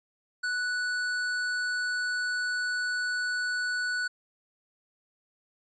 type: tone with hard clipping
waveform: sine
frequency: 1480 Hz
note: F#6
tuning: in tune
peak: -29 dBFS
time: 0.43-4.08 s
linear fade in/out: 10 ms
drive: 17 dB
effects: resampled to 16000 Hz